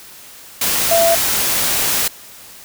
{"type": "tone in noise", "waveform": "sine", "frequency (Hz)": 671, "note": "E5", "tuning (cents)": 31, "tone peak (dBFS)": -11, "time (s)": [0.91, 1.15], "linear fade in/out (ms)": 5, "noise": "white", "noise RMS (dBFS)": -17, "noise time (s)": [0.61, 2.08], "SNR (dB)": 3, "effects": ["white hiss -39 dBFS RMS until 2.64 s"]}